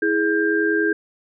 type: tone cluster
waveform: sine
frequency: 327.1 / 417.3 / 1592 Hz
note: E4 / G#4 / G6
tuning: -13 / +8 / +26 cents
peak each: -21 dBFS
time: 0.02-0.93 s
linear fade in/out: 5 ms
effects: none